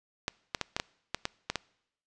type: clicks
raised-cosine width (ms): 0.2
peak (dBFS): -12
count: 9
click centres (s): 0.281 / 0.548 / 0.613 / 0.765 / 0.799 / 1.146 / 1.254 / 1.5 / 1.557
effects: noise-tail reverb RT60 0.8 s tail -24 dB re dry + resampled to 22050 Hz